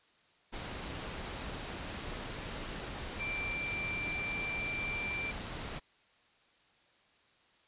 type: tone in noise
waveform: sine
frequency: 2354 Hz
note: D7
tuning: 3 cents sharp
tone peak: -35 dBFS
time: 3.19-5.32 s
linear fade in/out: 20 ms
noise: pink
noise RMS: -41 dBFS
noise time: 0.52-5.8 s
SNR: +3 dB
effects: white hiss -67 dBFS RMS until 7.67 s + resampled to 8000 Hz